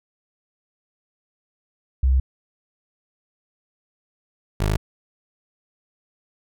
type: tone pair in turn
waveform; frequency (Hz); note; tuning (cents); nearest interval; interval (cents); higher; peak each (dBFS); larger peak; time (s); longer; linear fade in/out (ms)
sine / 20% pulse; 65.2 / 51.85; C2 / G#1; -5 / -2; major third; 397; first; -14; neither; 2.03-2.2 / 4.6-4.77; neither; 5
effects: none